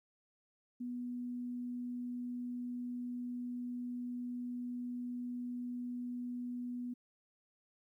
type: tone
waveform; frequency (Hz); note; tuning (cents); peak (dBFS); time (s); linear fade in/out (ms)
sine; 245.1; B3; -13; -38; 0.8-6.94; 10
effects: 13-bit